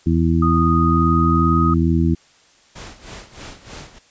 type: harmonic tone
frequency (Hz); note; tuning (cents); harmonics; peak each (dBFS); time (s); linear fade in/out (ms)
82.41; E2; 0; 1 / 2 / 3 / 4; -18 / -18 / -20 / -21; 0.06-2.15; 10
type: tone with pitch glide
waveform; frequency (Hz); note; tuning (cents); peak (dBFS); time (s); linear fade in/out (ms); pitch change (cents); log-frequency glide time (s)
sine; 1239 to 1254.1; D#6 to D#6; -8 to +13; -18; 0.42-1.74; 5; +21; 0.55-1.61
type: noise with tremolo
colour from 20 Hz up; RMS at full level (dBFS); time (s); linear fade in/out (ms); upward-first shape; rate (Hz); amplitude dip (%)
pink; -34; 2.75-3.99; 10; sine; 3.2; 80
effects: white hiss -53 dBFS RMS until 4.1 s + resampled to 16000 Hz